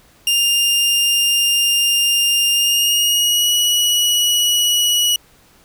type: tone with pitch glide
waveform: sawtooth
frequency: 2804 to 2921 Hz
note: F7 to F#7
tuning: +6 to -23 cents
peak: -10 dBFS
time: 0.27-5.16 s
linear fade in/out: 2 ms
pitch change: +71 cents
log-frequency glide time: 2.53-3.52 s
effects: pink hiss -51 dBFS RMS until 5.64 s